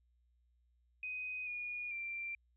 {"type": "tone with pitch steps", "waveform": "sine", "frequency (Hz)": [2504, 2443, 2361], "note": ["D#7", "D#7", "D7"], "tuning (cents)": [10, -32, 9], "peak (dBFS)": -39, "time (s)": [1.03, 2.35], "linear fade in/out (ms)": 2, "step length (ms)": 440, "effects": ["added 60 Hz sine -70 dBFS peak until 2.56 s"]}